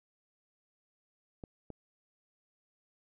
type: clicks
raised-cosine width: 2 ms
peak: -30 dBFS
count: 2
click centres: 1.438 / 1.703 s
effects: none